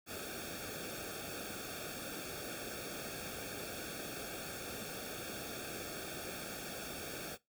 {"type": "noise with comb filter", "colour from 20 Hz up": "pink", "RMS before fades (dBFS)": -44, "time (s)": [0.06, 7.38], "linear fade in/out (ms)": 50, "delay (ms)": 1, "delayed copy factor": -1, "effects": ["noise-tail reverb RT60 0.2 s tail -21 dB re dry"]}